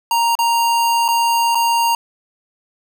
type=tone with dropouts; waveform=square; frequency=932 Hz; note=A#5; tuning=1 cent flat; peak=-14 dBFS; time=0.11-1.95 s; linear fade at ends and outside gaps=2 ms; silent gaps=0.353-0.389 / 1.081-1.086 / 1.548-1.553 s; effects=none